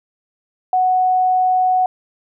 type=tone; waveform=sine; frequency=740 Hz; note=F#5; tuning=in tune; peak=-12 dBFS; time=0.73-1.86 s; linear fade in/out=2 ms; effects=none